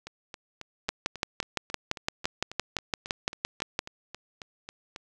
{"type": "two click trains", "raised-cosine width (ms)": 0.2, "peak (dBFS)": [-9, -22], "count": [18, 19], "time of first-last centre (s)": [[0.89, 3.791], [0.07, 4.961]], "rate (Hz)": [5.86, 3.68], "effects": []}